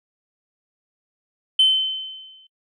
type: tone with exponential decay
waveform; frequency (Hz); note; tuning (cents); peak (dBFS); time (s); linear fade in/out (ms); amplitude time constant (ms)
sine; 3070; G7; -37; -9; 1.59-2.47; 5; 190
effects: noise-tail reverb RT60 0.1 s tail -24 dB re dry + tanh soft clip ceiling -8 dBFS